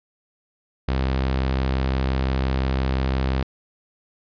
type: tone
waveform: sawtooth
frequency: 65.8 Hz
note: C2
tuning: 10 cents sharp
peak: -16 dBFS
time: 0.88-3.43 s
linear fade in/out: 5 ms
effects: resampled to 11025 Hz